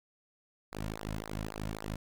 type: tone with flanger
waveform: sawtooth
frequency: 53 Hz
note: G#1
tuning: 36 cents sharp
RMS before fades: -39 dBFS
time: 0.72-1.96 s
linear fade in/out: 5 ms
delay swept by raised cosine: 0.31 to 2.61 ms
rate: 3.7 Hz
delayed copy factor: -1
effects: none